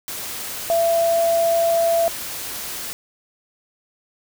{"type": "tone in noise", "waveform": "sine", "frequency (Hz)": 671, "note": "E5", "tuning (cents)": 31, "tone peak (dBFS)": -15, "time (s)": [0.7, 2.08], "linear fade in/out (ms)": 0, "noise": "white", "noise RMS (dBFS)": -30, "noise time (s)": [0.08, 2.93], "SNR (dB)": 12, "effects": []}